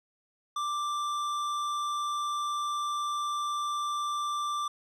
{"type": "tone with tanh clipping", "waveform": "sine", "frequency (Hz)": 1178, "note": "D6", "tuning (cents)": 5, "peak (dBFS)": -31, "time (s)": [0.56, 4.68], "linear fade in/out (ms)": 5, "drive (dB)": 14, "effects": []}